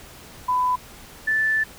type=tone pair in turn; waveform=sine; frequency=1000 / 1756.8 Hz; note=B5 / A6; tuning=+21 / -3 cents; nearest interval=minor seventh; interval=976 cents; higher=second; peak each=-18 dBFS; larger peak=neither; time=0.48-0.76 / 1.27-1.64 s; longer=second; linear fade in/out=10 ms; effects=pink hiss -44 dBFS RMS until 1.78 s